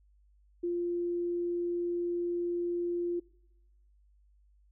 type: tone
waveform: sine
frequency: 347.9 Hz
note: F4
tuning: 7 cents flat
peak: -29 dBFS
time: 0.63-3.2 s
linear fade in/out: 10 ms
effects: noise-tail reverb RT60 0.9 s tail -23 dB re dry + added 50 Hz sine -61 dBFS peak until 4.71 s